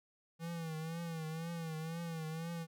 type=tone with vibrato; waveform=square; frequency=163.4 Hz; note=E3; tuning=15 cents flat; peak=-40 dBFS; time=0.39-2.67 s; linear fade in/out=50 ms; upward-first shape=triangle; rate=2 Hz; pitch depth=79 cents each way; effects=none